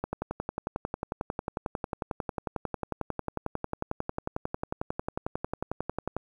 click train, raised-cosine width 1 ms, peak -16 dBFS, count 69, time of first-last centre 0.04-6.166 s, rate 11.1 Hz, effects 9-bit

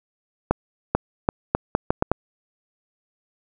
accelerating click train, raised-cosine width 1 ms, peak -3 dBFS, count 8, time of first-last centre 0.51-2.116 s, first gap 440 ms, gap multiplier 0.77, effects none

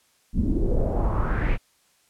brown noise with low-pass filter sweep, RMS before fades -22 dBFS, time 0.33-1.58 s, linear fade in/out 50 ms, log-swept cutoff 210 to 2500 Hz, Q 3.5, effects white hiss -63 dBFS RMS until 2.09 s + low-pass 11000 Hz 12 dB/octave

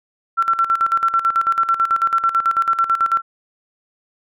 sine tone with tremolo, 1350 Hz, E6, 41 cents sharp, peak -12 dBFS, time 0.37-3.22 s, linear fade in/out 20 ms, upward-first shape square, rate 9.1 Hz, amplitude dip 75%, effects none

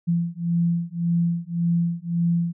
sine beating tone pair, 169.5 / 171.3 Hz, E3 / F3, +49 / -33 cents, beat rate 1.8 Hz, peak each -23 dBFS, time 0.07-2.53 s, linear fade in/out 20 ms, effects none

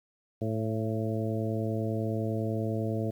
harmonic tone with a mistuned harmonic, 110 Hz, A2, in tune, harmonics 1 / 2 / 3 / 4 / 5 / 6, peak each -31 / -34 / -36 / -37 / -38 / -39 dBFS, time 0.41-3.11 s, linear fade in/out 10 ms, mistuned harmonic 6, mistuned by +21 cents, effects 10-bit

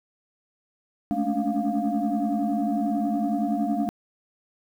sine tone cluster, 211.4 / 221.8 / 279.4 / 290.1 / 701 Hz, G#3 / A3 / C#4 / D4 / F5, +31 / +14 / +14 / -21 / +6 cents, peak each -28 dBFS, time 1.11-3.89 s, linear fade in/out 0 ms, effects tanh soft clip ceiling -15 dBFS + 9-bit

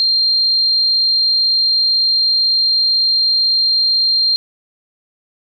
sine tone, 4186 Hz, C8, in tune, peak -11 dBFS, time 0-4.36 s, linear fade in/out 0 ms, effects none

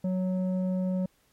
square tone with low-pass filter, 185 Hz, F#3, in tune, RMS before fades -28 dBFS, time 0.04-1.06 s, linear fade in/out 5 ms, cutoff 440 Hz, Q 2.1, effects pink hiss -67 dBFS RMS until 1.32 s + MP3 64 kbps

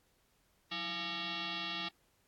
sine tone with frequency modulation, 329.6 Hz, E4, in tune, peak -36 dBFS, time 0.71-1.89 s, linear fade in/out 10 ms, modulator 511 Hz, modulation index 7.8, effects pink hiss -73 dBFS RMS until 2.27 s + AAC 64 kbps

